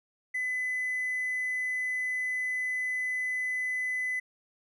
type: tone with hard clipping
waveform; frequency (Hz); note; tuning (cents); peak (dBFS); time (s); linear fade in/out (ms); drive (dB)
triangle; 2009; B6; +29; -29; 0.34-4.2; 10; 4
effects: none